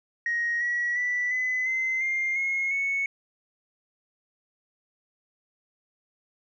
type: tone with pitch steps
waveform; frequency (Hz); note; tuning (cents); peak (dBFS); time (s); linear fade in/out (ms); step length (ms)
sine; 1880 / 1923.9 / 1968.9 / 2015 / 2062 / 2110 / 2160 / 2210; A#6 / B6 / B6 / B6 / C7 / C7 / C#7 / C#7; +14 / -46 / -6 / +34 / -26 / +14 / -45 / -6; -23; 0.26-3.06; 2; 350
effects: tanh soft clip ceiling -20 dBFS

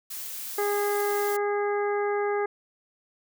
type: noise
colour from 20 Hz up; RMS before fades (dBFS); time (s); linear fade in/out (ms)
blue; -36; 0.1-1.37; 10
type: harmonic tone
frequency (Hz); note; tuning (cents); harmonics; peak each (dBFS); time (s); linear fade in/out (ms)
410; G#4; -22; 1 / 2 / 3 / 4 / 5; -25 / -31 / -35 / -37 / -39; 0.58-2.46; 5
effects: none

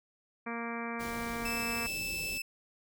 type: harmonic tone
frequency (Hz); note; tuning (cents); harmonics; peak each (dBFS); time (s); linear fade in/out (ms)
233.1; A#3; 0; 1 / 2 / 3 / 4 / 5 / 6 / 7 / 8 / 9 / 10; -39 / -43 / -45 / -45 / -43 / -48 / -46 / -49 / -49 / -44; 0.46-1.87; 10
type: band-stop noise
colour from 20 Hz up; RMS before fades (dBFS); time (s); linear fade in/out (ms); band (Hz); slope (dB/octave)
pink; -44; 0.99-2.39; 20; 700 to 2800; 24
type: tone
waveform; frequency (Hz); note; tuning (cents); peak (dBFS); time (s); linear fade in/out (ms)
sawtooth; 2634; E7; -2; -31; 1.45-2.42; 5
effects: none

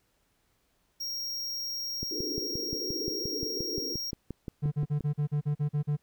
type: tone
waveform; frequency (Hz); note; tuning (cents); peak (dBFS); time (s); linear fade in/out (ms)
square; 5590; F8; +1; -33; 1-4.11; 10
type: click train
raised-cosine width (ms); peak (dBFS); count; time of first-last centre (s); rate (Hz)
3; -23; 18; 2.03-5.007; 5.71
type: band-pass noise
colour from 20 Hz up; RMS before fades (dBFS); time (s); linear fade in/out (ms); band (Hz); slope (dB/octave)
white; -38; 2.11-3.95; 2; 280 to 470; 96
type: tone bursts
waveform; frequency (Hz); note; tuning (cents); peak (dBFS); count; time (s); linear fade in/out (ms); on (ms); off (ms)
triangle; 147.4; D3; +7; -23; 10; 4.62-5.969; 20; 98; 41
effects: pink hiss -72 dBFS RMS until 6.02 s

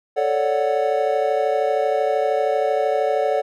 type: chord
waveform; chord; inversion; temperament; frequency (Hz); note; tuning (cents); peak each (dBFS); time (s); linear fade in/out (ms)
triangle; D major seventh; second; equal; 440 / 554.4 / 587.3 / 740; A4 / C#5 / D5 / F#5; 0 / 0 / 0 / 0; -21; 0.16-3.42; 20
effects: none

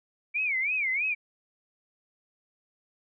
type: tone with vibrato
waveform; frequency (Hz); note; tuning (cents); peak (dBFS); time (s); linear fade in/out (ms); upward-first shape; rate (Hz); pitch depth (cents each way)
sine; 2282; C#7; +50; -25; 0.34-1.15; 20; sine; 3.1; 200
effects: none

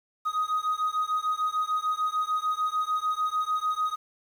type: beating tone pair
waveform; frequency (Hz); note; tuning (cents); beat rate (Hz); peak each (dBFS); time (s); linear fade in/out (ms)
triangle; 1248 / 1254.7; D#6 / D#6; +5 / +14; 6.7; -25; 0.25-3.96; 20
effects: tanh soft clip ceiling -20 dBFS + 9-bit

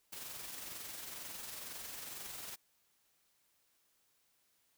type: noise with amplitude modulation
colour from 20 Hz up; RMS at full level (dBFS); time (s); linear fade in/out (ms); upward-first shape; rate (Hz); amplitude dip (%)
white; -45; 0.12-2.56; 10; sine; 22.1; 35
effects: white hiss -75 dBFS RMS until 4.77 s

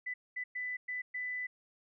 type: tone bursts at uneven times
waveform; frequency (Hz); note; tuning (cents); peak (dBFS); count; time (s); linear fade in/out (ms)
sine; 1995; B6; +17; -35; 5; 0.06-0.14 / 0.36-0.44 / 0.55-0.77 / 0.88-1.02 / 1.14-1.47; 10
effects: none

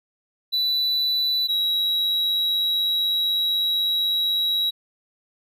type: tone pair in turn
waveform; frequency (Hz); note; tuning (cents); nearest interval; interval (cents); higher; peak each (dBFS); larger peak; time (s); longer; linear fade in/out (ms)
triangle; 3974 / 3868; B7 / B7; +10 / -37; unison; 47; first; -18; neither; 0.52-1.48 / 1.48-4.71; second; 20
effects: none

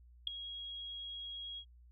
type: tone with ADSR envelope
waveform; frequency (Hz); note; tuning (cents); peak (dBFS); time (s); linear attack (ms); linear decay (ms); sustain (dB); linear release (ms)
sine; 3297; G#7; -13; -26; 0.27-1.65; 4; 3; -16; 71
effects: added 60 Hz sine -57 dBFS peak until 1.91 s

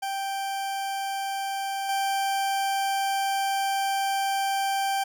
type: tone with level steps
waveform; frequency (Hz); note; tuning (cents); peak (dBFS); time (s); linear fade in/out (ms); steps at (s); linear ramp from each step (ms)
40% pulse; 784; G5; 0; -27 / -23; 0.02-5.04; 10; 1.89; 2
effects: none

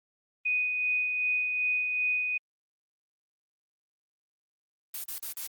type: tone with tremolo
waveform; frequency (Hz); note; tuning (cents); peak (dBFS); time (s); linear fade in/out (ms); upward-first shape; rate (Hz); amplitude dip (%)
sine; 2489; D#7; 0; -24; 0.45-2.38; 10; sine; 2.6; 35
type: noise bursts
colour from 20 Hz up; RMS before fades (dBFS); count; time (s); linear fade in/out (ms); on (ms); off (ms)
blue; -36; 4; 4.94-5.469; 2; 100; 43
effects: Opus 24 kbps

